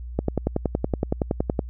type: click train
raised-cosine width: 2 ms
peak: -8 dBFS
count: 16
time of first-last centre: 0.19-1.592 s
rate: 10.7 Hz
effects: added 60 Hz sine -32 dBFS peak until 1.69 s